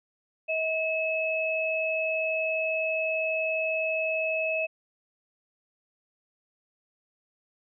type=tone pair together; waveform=sine; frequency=638 / 2585 Hz; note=D#5 / E7; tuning=+43 / -34 cents; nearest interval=2 octaves; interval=2423 cents; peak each=-28 dBFS; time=0.48-4.67 s; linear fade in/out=20 ms; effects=none